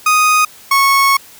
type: tone pair in turn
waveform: 30% pulse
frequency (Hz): 1244.5 / 1101.4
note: D#6 / C#6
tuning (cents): 0 / -11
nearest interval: major second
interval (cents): 211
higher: first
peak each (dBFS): -6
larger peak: neither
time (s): 0.06-0.45 / 0.71-1.17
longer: second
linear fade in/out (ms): 5
effects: white hiss -40 dBFS RMS until 1.39 s

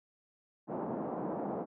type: band-pass noise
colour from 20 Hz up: pink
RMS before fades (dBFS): -37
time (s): 0.67-1.66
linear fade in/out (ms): 50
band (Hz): 180 to 890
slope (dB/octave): 24
effects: none

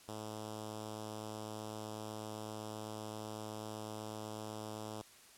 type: tone with notch filter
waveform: 5% pulse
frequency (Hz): 107.9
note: A2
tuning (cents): -33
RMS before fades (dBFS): -45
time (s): 0.08-5.02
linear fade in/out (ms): 5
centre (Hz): 1900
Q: 0.62
effects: white hiss -60 dBFS RMS until 5.37 s + low-pass 11000 Hz 12 dB/octave

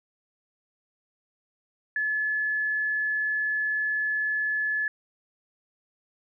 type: tone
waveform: sine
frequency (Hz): 1718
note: A6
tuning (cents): -42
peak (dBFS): -24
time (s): 1.96-4.88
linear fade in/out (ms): 2
effects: none

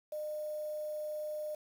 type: tone with quantisation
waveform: sine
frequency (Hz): 607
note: D#5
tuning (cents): -43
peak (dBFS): -36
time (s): 0.12-1.55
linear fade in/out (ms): 5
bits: 9
effects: none

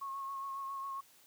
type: tone with vibrato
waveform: sine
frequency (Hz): 1091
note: C#6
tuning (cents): -28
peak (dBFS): -38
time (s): 0.01-1.01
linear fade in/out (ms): 10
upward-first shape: sine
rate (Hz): 7.3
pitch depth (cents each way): 25
effects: white hiss -63 dBFS RMS until 1.26 s + high-pass 80 Hz 12 dB/octave

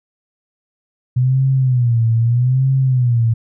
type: tone with vibrato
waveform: sine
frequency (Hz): 123.47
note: B2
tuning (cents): 0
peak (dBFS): -11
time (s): 1.16-3.34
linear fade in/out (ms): 10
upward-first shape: sine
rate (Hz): 0.8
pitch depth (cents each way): 140
effects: none

